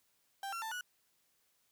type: tone with pitch steps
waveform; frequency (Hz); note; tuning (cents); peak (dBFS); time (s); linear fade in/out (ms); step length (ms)
35% pulse; 787 / 1362 / 888 / 1467; G5 / F6 / A5 / F#6; +7 / -44 / +16 / -15; -37; 0.43-0.81; 2; 95
effects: white hiss -75 dBFS RMS until 1.71 s